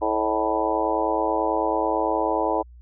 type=harmonic tone with a mistuned harmonic; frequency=109.3 Hz; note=A2; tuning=11 cents flat; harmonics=3 / 4 / 5 / 6 / 7 / 8 / 9; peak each=-28 / -28 / -28 / -28 / -28 / -28 / -28 dBFS; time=0.01-2.63 s; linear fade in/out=20 ms; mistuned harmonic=6; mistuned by=-55 cents; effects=added 60 Hz sine -43 dBFS peak until 2.81 s